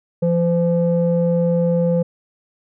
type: tone with low-pass filter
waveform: square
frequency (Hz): 170.7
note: F3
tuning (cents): -39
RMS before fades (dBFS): -17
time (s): 0.22-2.03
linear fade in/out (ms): 10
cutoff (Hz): 450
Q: 7.2
effects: none